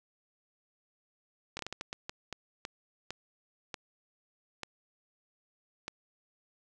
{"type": "slowing click train", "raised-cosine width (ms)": 0.2, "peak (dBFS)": -20, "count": 14, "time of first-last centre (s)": [1.57, 5.88], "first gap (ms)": 22, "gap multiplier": 1.4, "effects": []}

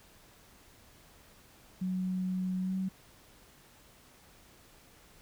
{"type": "tone with pitch glide", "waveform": "sine", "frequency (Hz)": [185, 188.89], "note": ["F#3", "F#3"], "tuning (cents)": [0, 36], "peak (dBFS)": -30, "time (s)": [1.81, 2.89], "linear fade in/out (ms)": 10, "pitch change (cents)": 36, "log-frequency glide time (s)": [2.61, 2.75], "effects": ["pink hiss -59 dBFS RMS until 5.21 s"]}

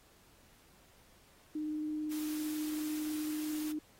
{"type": "tone with vibrato", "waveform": "sine", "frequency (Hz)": 305.5, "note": "D#4", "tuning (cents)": -32, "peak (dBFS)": -34, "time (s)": [1.55, 3.79], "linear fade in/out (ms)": 5, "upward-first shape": "sine", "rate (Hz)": 18, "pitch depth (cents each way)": 8}
{"type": "high-pass noise", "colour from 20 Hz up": "white", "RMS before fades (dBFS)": -47, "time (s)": [2.1, 3.73], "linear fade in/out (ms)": 20, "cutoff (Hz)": 510, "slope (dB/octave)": 12}
{"effects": ["pink hiss -64 dBFS RMS until 3.99 s", "AAC 48 kbps"]}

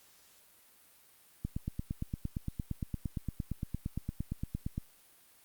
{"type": "click train", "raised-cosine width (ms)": 5, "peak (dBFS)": -22, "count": 30, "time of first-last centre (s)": [1.45, 4.78], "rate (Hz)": 8.71, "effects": ["white hiss -62 dBFS RMS until 5.44 s", "Opus 48 kbps"]}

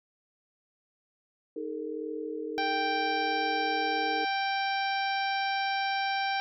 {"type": "chord", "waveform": "sine", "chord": "D# suspended fourth", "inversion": "none", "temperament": "equal with one note detuned", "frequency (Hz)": [311.1, 415.3, 456.8], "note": ["D#4", "G#4", "A#4"], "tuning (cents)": [0, 0, -35], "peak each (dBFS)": [-37, -39, -36], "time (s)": [1.56, 4.25], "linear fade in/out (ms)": 5}
{"type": "harmonic tone", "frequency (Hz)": 784, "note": "G5", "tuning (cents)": 0, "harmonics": [1, 2, 3, 4, 5, 6, 7], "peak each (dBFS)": [-29, -34, -36, -41, -41, -44, -42], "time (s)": [2.58, 6.4], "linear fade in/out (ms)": 0}
{"effects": []}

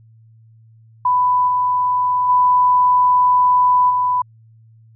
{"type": "tone with level steps", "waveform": "sine", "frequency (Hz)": 995, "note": "B5", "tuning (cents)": 13, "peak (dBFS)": [-12, -14, -10, -14], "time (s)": [1.05, 4.22], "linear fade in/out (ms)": 5, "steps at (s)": [1.47, 2.28, 3.89], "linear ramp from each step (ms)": 20, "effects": ["added 112 Hz sine -45 dBFS peak until 4.95 s"]}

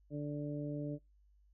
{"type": "harmonic tone", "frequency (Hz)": 146.5, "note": "D3", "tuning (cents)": -4, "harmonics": [1, 2, 3, 4], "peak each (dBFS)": [-40, -40, -48, -46], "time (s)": [0.1, 0.99], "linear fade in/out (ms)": 50, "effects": ["noise-tail reverb RT60 0.2 s tail -25 dB re dry", "added 50 Hz sine -64 dBFS peak until 1.53 s"]}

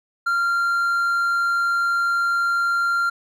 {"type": "tone", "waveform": "triangle", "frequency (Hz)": 1386, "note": "F6", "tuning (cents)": -14, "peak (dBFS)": -16, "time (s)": [0.26, 3.1], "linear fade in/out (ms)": 10, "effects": []}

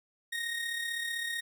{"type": "tone with amplitude modulation", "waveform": "30% pulse", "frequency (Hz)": 1862, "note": "A#6", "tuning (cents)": -2, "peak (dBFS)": -28, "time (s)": [0.32, 1.41], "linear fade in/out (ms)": 10, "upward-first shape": "sine", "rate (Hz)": 35.7, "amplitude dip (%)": 45, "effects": []}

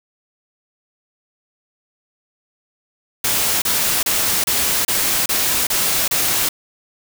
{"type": "noise bursts", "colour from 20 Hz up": "white", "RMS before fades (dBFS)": -18, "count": 8, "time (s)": [3.24, 6.49], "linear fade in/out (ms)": 5, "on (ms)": 380, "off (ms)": 30, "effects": []}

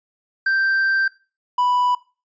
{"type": "tone pair in turn", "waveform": "triangle", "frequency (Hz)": [1568, 987.8], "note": ["G6", "B5"], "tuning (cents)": [0, 0], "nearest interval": "minor sixth", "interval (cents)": 800, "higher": "first", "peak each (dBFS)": -14, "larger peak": "neither", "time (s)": [[0.46, 1.08], [1.58, 1.95]], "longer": "first", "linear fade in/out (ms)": 5, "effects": ["noise-tail reverb RT60 0.3 s tail -18 dB re dry", "resampled to 16000 Hz"]}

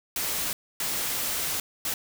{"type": "noise bursts at uneven times", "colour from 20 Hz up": "white", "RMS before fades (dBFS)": -29, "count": 3, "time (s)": [[0.16, 0.53], [0.8, 1.6], [1.85, 1.94]], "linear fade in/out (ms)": 2, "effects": []}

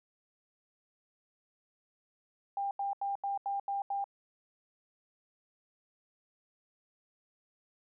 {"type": "tone bursts", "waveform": "sine", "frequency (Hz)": 797, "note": "G5", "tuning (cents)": 28, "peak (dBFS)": -31, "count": 7, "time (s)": [2.57, 4.042], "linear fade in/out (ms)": 2, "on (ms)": 140, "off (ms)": 82, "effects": []}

